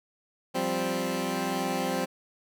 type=chord; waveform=15% pulse; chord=F suspended second; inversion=none; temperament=equal; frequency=174.61 / 196 / 261.6 Hz; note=F3 / G3 / C4; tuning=0 / 0 / 0 cents; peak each=-27 / -26 / -24 dBFS; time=0.54-2.06 s; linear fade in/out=20 ms; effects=none